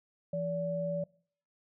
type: tone pair together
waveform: sine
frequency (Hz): 168.4 / 576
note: E3 / D5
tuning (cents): +37 / -34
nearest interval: octave + major sixth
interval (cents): 2129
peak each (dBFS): -36 / -32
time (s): 0.33-1.04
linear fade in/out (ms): 5
effects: noise-tail reverb RT60 0.5 s tail -23 dB re dry